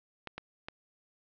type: clicks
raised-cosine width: 0.3 ms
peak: -23 dBFS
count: 3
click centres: 0.273 / 0.38 / 0.685 s
effects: low-pass 5000 Hz 12 dB/octave